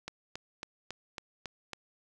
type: click train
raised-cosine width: 0.2 ms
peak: -21 dBFS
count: 7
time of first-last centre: 0.08-1.733 s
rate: 3.63 Hz
effects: none